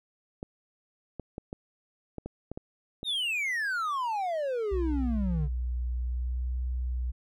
clicks, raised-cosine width 2 ms, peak -23 dBFS, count 9, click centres 0.429 / 1.197 / 1.381 / 1.529 / 2.183 / 2.26 / 2.516 / 2.575 / 3.031 s
triangle exponential sweep, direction down, 3798 to 138.59 Hz, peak -26 dBFS, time 3.04-5.49 s, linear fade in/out 50 ms
sine tone with vibrato, 61.74 Hz, B1, in tune, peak -28 dBFS, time 4.71-7.12 s, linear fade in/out 20 ms, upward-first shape sine, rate 0.65 Hz, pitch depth 20 cents each way
effects none

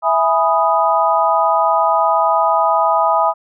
sine chord, E major seventh, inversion none, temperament equal, 659.3 / 830.6 / 987.8 / 1244.5 Hz, E5 / G#5 / B5 / D#6, 0 / 0 / 0 / 0 cents, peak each -17 dBFS, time 0.02-3.34 s, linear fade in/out 50 ms, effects none

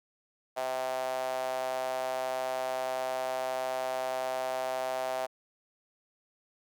sawtooth tone with high-pass filter, 129.6 Hz, C3, 16 cents flat, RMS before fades -33 dBFS, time 0.56-5.27 s, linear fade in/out 20 ms, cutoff 680 Hz, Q 5.8, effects none

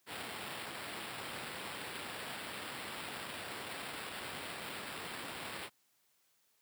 violet noise with sample-and-hold, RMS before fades -44 dBFS, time 0.06-5.7 s, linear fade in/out 50 ms, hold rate 6300 Hz, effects white hiss -74 dBFS RMS until 6.61 s + high-pass 100 Hz 12 dB/octave

